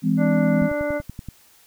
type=chord; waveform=sine; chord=E augmented; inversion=none; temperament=just; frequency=164.81 / 206 / 257.5 Hz; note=E3 / G#3 / B#3; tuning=0 / -14 / -28 cents; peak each=-21 dBFS; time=0.02-0.7 s; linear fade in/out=50 ms
type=harmonic tone; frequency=293.7 Hz; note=D4; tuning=in tune; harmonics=1 / 2 / 3 / 4 / 5 / 7; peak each=-28 / -23 / -37 / -39 / -33 / -35 dBFS; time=0.17-1.02 s; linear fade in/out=50 ms
type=click train; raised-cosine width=5 ms; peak=-20 dBFS; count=8; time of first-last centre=0.62-1.287 s; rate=10.5 Hz
effects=white hiss -54 dBFS RMS until 1.66 s